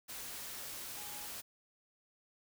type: tone in noise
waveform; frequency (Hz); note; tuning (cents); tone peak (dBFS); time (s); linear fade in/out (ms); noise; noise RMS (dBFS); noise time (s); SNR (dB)
sine; 830; G#5; -1; -54; 0.96-1.28; 20; white; -45; 0.08-1.42; -12
effects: none